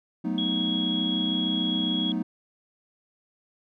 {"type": "chord", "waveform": "triangle", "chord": "B dominant seventh", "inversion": "second", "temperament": "equal with one note detuned", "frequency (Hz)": [185, 220, 246.9, 312.6], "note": ["F#3", "A3", "B3", "D#4"], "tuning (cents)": [0, 0, 0, 8], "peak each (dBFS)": -29, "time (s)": [0.24, 2.23], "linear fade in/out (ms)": 10}
{"type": "tone", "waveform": "sine", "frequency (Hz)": 3322, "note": "G#7", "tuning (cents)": 0, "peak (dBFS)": -27, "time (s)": [0.38, 2.12], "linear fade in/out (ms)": 2}
{"effects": []}